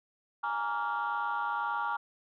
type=chord; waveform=sine; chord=Bb dominant seventh; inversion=third; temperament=equal with one note detuned; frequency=830.6 / 932.3 / 1150.5 / 1396.9 Hz; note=Ab5 / Bb5 / D6 / F6; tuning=0 / 0 / -36 / 0 cents; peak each=-35 / -33 / -35 / -34 dBFS; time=0.43-1.97 s; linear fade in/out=10 ms; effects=tanh soft clip ceiling -24 dBFS